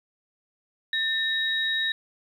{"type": "tone pair together", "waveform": "sine", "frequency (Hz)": [1797, 3808], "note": ["A6", "A#7"], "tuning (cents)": [36, 36], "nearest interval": "octave + minor second", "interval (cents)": 1300, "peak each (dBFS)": -26, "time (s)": [0.93, 1.92], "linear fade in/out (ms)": 2, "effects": ["9-bit"]}